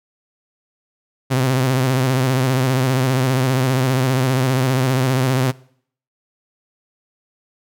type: tone with vibrato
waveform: sawtooth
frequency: 130 Hz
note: C3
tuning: 11 cents flat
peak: -11 dBFS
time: 1.3-5.52 s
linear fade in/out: 20 ms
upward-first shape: sine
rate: 15 Hz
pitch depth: 67 cents each way
effects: noise-tail reverb RT60 0.6 s tail -22 dB re dry

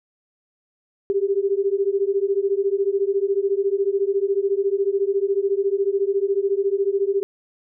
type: beating tone pair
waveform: sine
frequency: 388.8 / 402.8 Hz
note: G4 / G4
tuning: -14 / +47 cents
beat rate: 14 Hz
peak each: -21 / -21 dBFS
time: 1.1-7.23 s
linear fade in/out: 0 ms
effects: none

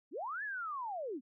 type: linear two-way sweep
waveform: sine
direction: up then down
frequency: 223 to 1760 to 223 Hz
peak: -37 dBFS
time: 0.11-1.21 s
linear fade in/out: 50 ms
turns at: 0.43 s
effects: none

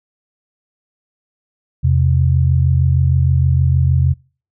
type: tone pair together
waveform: sine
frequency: 84.36 / 130.81 Hz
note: E2 / C3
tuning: +41 / 0 cents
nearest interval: minor sixth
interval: 759 cents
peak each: -13 dBFS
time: 1.83-4.14 s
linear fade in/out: 20 ms
effects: noise-tail reverb RT60 0.4 s tail -26 dB re dry

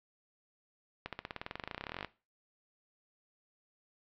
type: accelerating click train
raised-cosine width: 0.3 ms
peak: -22 dBFS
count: 27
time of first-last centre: 1.06-2.047 s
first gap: 67 ms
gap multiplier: 0.95
effects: noise-tail reverb RT60 0.3 s tail -17 dB re dry + low-pass 4000 Hz 12 dB/octave

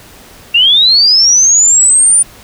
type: linear sweep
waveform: sine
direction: up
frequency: 2703 to 9397 Hz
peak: -4 dBFS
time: 0.54-2.23 s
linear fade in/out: 10 ms
effects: pink hiss -37 dBFS RMS until 2.43 s

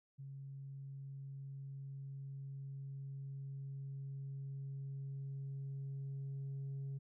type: tone with level ramp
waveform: sine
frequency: 137.1 Hz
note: C#3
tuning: 19 cents flat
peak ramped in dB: -46 to -38 dBFS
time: 0.18-6.99 s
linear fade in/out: 20 ms
effects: tanh soft clip ceiling -39 dBFS

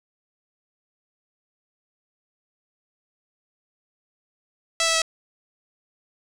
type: tone with pitch steps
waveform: 5% pulse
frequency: 659.3 / 654.4 / 649.5 Hz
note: E5 / E5 / E5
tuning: 0 / -13 / -26 cents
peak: -7 dBFS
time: 4.8-5.019 s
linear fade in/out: 2 ms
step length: 73 ms
effects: low-pass 10000 Hz 12 dB/octave + 7-bit

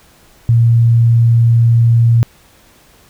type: tone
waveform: sine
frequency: 116.54 Hz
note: A#2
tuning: in tune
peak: -6 dBFS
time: 0.49-2.23 s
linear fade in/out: 0 ms
effects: pink hiss -47 dBFS RMS until 3.09 s

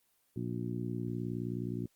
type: harmonic tone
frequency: 59.5 Hz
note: A#1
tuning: 36 cents sharp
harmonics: 2 / 3 / 4 / 5 / 6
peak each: -38 / -40 / -41 / -42 / -43 dBFS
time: 0.36-1.86 s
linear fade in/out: 5 ms
effects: white hiss -73 dBFS RMS until 1.95 s + Opus 24 kbps

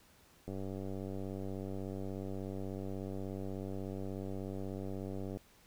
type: click train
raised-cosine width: 2 ms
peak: -29 dBFS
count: 473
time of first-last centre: 0.48-5.371 s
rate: 96.5 Hz
effects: pink hiss -64 dBFS RMS until 5.66 s

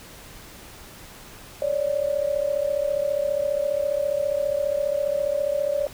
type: tone pair together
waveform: sine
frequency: 557.2 / 592 Hz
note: C#5 / D5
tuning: +9 / +14 cents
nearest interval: minor second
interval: 105 cents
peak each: -24 dBFS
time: 1.62-5.87 s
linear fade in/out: 2 ms
effects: pink hiss -44 dBFS RMS until 5.93 s

